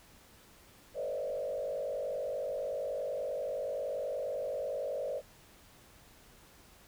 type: tone with frequency modulation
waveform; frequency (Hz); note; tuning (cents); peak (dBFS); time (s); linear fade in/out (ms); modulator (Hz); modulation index
sine; 560; C#5; +18; -33; 0.94-5.22; 50; 50.5; 1.5
effects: pink hiss -59 dBFS RMS until 6.87 s